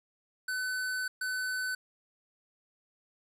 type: tone bursts at uneven times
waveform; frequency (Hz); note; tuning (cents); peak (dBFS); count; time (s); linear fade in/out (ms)
square; 1510; F#6; +35; -32; 2; 0.48-1.08 / 1.21-1.75; 5
effects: resampled to 32000 Hz + 10-bit